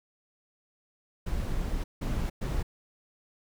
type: noise bursts at uneven times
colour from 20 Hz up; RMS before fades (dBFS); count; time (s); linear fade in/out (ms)
brown; -30; 3; 1.26-1.84 / 2.01-2.3 / 2.41-2.63; 10
effects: none